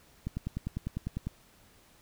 click train, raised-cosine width 5 ms, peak -21 dBFS, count 11, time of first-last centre 0.27-1.27 s, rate 10 Hz, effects pink hiss -61 dBFS RMS until 2.01 s

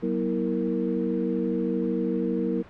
sine tone cluster, 188.1 / 240.8 / 325.6 / 465.4 Hz, F#3 / B3 / E4 / A#4, +29 / -44 / -21 / -3 cents, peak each -29 dBFS, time 0.02-2.63 s, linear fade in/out 20 ms, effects pink hiss -48 dBFS RMS until 2.69 s + low-pass 2000 Hz 12 dB/octave

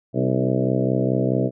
harmonic tone with a mistuned harmonic, 64.7 Hz, C2, 19 cents flat, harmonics 2 / 3 / 4 / 5 / 6 / 7 / 8 / 9 / 10, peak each -23 / -25 / -26 / -27 / -28 / -28 / -29 / -30 / -30 dBFS, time 0.13-1.51 s, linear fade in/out 50 ms, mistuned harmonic 5, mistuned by -27 cents, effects none

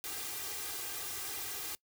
white noise with comb filter, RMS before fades -40 dBFS, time 0.04-1.75 s, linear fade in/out 0 ms, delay 2.5 ms, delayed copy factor +0.85, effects noise-tail reverb RT60 0.1 s tail -22 dB re dry + high-pass 60 Hz 12 dB/octave

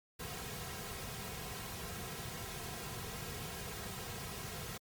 pink noise with comb filter, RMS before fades -44 dBFS, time 0.19-4.78 s, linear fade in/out 10 ms, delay 3.4 ms, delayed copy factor -0.7, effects Opus 48 kbps

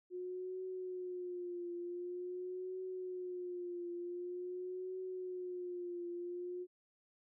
sine tone with vibrato, 360 Hz, F#4, 47 cents flat, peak -40 dBFS, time 0.1-6.67 s, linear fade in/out 50 ms, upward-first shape triangle, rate 0.46 Hz, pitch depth 63 cents each way, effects none

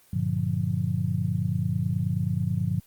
sine chord, G minor seventh, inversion none, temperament just, 98 / 117.6 / 147 / 176.4 Hz, G2 / Bb2 / D3 / F3, 0 / +16 / +2 / +18 cents, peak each -29 dBFS, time 0.13-2.8 s, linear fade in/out 5 ms, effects white hiss -58 dBFS RMS until 2.86 s + Opus 24 kbps

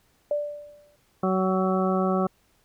sine tone with exponential decay, 587.3 Hz, D5, in tune, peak -20 dBFS, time 0.31-0.96 s, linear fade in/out 2 ms, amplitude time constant 140 ms
harmonic tone, 187.8 Hz, F#3, 26 cents sharp, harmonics 1 / 2 / 3 / 4 / 6 / 7, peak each -24 / -27 / -29 / -30 / -32 / -32 dBFS, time 1.23-2.27 s, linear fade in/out 5 ms
effects pink hiss -65 dBFS RMS until 2.64 s

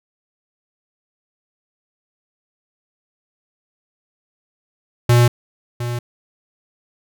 square tone with echo, 120.4 Hz, B2, 44 cents flat, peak -10 dBFS, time 5.09-5.28 s, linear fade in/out 5 ms, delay 710 ms, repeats 1, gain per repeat -12 dB, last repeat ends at 5.99 s, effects none

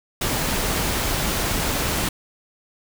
pink noise, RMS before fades -23 dBFS, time 0.21-2.09 s, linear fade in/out 5 ms, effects none

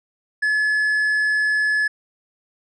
triangle tone, 1712 Hz, A6, 48 cents flat, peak -15 dBFS, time 0.42-1.88 s, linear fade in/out 10 ms, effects resampled to 24000 Hz

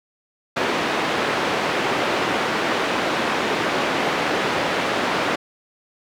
pink band-pass noise, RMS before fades -22 dBFS, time 0.56-5.36 s, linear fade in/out 10 ms, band 300 to 2800 Hz, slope 12 dB/octave, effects none

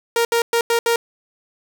sawtooth tone bursts at uneven times, 466.5 Hz, A#4, 1 cent sharp, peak -11 dBFS, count 5, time 0.16-0.25 / 0.32-0.42 / 0.53-0.61 / 0.7-0.79 / 0.86-0.96 s, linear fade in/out 2 ms, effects none

